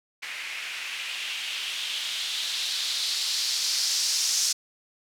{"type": "noise with low-pass filter sweep", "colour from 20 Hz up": "violet", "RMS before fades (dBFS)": -29, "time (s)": [0.22, 4.53], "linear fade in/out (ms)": 10, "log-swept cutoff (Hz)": [2200, 5700], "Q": 2.6, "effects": []}